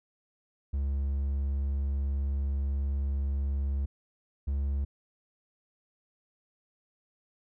triangle tone pair in turn, 69.3 / 69.65 Hz, C#2 / C#2, 0 / +9 cents, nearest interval unison, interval 9 cents, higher second, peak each -25 dBFS, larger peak neither, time 0.73-3.86 / 4.47-4.85 s, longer first, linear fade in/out 10 ms, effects none

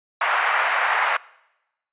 white band-pass noise, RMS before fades -21 dBFS, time 0.21-1.17 s, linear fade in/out 5 ms, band 720 to 2000 Hz, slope 24 dB/octave, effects noise-tail reverb RT60 0.9 s tail -22 dB re dry + resampled to 8000 Hz

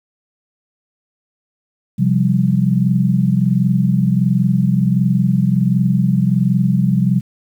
sine chord, C suspended fourth, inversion none, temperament equal, 130.81 / 174.61 / 196 Hz, C3 / F3 / G3, 0 / 0 / 0 cents, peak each -16 dBFS, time 1.98-7.21 s, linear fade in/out 20 ms, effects 8-bit

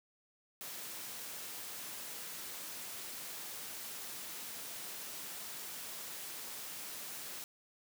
white high-pass noise, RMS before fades -45 dBFS, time 0.61-7.44 s, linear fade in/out 0 ms, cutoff 130 Hz, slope 12 dB/octave, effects none

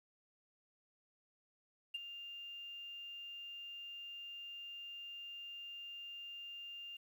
sine tone with ADSR envelope, 2800 Hz, F7, 4 cents sharp, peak -35 dBFS, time 1.94-6.97 s, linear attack 10 ms, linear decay 21 ms, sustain -11 dB, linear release 7 ms, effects tanh soft clip ceiling -33 dBFS + 11-bit

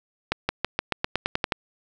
accelerating click train, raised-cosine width 0.3 ms, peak -6 dBFS, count 11, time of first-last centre 0.32-1.522 s, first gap 170 ms, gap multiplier 0.92, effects none

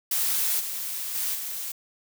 blue noise with level steps, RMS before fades -25 / -32 / -28 / -33 dBFS, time 0.11-1.72 s, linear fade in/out 5 ms, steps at 0.59 / 1.14 / 1.34 s, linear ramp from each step 20 ms, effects none

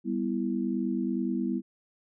sine chord, E minor, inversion first, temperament just, 197.78 / 247.2 / 329.6 Hz, G3 / B3 / E4, +16 / +2 / 0 cents, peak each -31 / -30 / -32 dBFS, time 0.04-1.62 s, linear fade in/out 50 ms, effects none

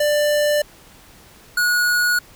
square tone pair in turn, 592 / 1454.3 Hz, D5 / F#6, +14 / -30 cents, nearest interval octave + major third, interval 1556 cents, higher second, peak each -16 dBFS, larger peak neither, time 0-0.62 / 1.57-2.19 s, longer neither, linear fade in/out 5 ms, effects pink hiss -47 dBFS RMS until 2.35 s

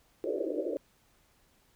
pink band-pass noise, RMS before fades -33 dBFS, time 0.24-0.77 s, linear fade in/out 0 ms, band 300 to 600 Hz, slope 96 dB/octave, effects pink hiss -67 dBFS RMS until 1.75 s

